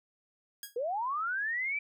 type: tone with exponential decay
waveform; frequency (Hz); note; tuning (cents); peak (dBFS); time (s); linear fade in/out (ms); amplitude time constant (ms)
5% pulse; 1644; G#6; -18; -25; 0.63-0.77; 2; 30
type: linear sweep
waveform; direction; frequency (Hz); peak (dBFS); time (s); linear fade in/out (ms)
sine; up; 452 to 2352; -30; 0.76-1.79; 5
effects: none